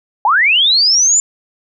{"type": "linear sweep", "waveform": "sine", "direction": "up", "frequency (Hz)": [784, 7210], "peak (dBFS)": -8, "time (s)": [0.25, 1.2], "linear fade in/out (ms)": 2, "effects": []}